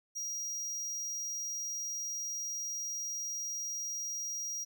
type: tone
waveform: square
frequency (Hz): 5720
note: F8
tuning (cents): +41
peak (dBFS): -36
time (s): 0.15-4.65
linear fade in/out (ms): 20
effects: none